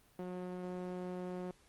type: tone with band-pass filter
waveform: sawtooth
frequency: 181.1 Hz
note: F#3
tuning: 37 cents flat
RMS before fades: -42 dBFS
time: 0.19-1.51 s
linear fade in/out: 2 ms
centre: 400 Hz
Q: 0.87
effects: pink hiss -67 dBFS RMS until 1.68 s + Opus 32 kbps

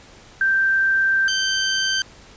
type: tone pair in turn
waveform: sine / 15% pulse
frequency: 1568 / 1555.4 Hz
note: G6 / G6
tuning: 0 / -14 cents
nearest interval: unison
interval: 14 cents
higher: first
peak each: -15 / -12 dBFS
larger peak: second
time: 0.41-1.28 / 1.28-2.02 s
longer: first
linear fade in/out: 2 ms
effects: pink hiss -46 dBFS RMS until 2.36 s + resampled to 16000 Hz

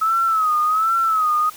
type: tone with vibrato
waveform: sine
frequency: 1286 Hz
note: E6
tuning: 43 cents flat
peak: -15 dBFS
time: 0.01-1.5 s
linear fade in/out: 10 ms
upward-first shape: sine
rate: 1.3 Hz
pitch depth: 90 cents each way
effects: white hiss -41 dBFS RMS until 1.56 s

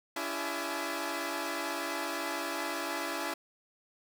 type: tone cluster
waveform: 10% pulse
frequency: 285.6 / 334.7 / 402.2 / 641 / 860 Hz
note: D4 / E4 / G4 / E5 / A5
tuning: -48 / +26 / +44 / -49 / -40 cents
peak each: -30 / -28 / -34 / -36 / -36 dBFS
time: 0.16-3.34 s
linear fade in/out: 5 ms
effects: none

